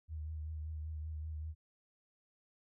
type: tone with vibrato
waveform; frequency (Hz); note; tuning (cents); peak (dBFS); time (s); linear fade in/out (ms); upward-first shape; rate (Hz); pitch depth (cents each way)
sine; 77.78; D#2; 0; -39; 0.08-1.55; 50; triangle; 5.2; 41
effects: none